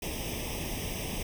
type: noise with comb filter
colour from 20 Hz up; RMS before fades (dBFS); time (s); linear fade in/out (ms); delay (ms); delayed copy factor
pink; -35; 0.02-1.23; 5; 0.35; +0.9
effects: none